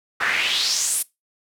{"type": "noise with band-pass filter sweep", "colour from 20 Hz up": "pink", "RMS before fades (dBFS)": -22, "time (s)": [0.2, 1.03], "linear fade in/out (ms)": 10, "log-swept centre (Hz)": [1500, 11000], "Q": 3.8, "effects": ["noise-tail reverb RT60 0.2 s tail -21 dB re dry"]}